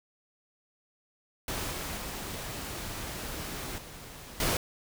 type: noise with level steps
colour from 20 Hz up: pink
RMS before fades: -34 / -36 / -38 / -46 / -28 dBFS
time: 1.48-4.57 s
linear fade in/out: 2 ms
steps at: 1.71 / 1.97 / 3.78 / 4.4 s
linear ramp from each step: 2 ms
effects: none